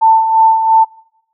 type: tone with tremolo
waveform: sine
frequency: 891 Hz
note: A5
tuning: 22 cents sharp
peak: -4 dBFS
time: 0.01-0.85 s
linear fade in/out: 20 ms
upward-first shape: sine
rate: 2.9 Hz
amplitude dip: 55%
effects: noise-tail reverb RT60 0.8 s tail -22 dB re dry